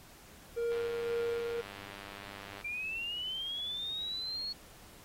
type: tone with tremolo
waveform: triangle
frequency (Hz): 468.7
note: A#4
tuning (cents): +9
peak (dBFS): -28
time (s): 0.56-1.62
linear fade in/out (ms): 20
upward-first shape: sine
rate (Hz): 1.9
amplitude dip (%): 35
type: click train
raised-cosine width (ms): 0.3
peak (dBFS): -30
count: 190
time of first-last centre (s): 0.72-2.612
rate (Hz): 99.9
type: linear sweep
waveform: sine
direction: up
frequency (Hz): 2349 to 4368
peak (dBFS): -35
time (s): 2.64-4.53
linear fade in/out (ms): 10
effects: pink hiss -56 dBFS RMS until 5.04 s + AAC 48 kbps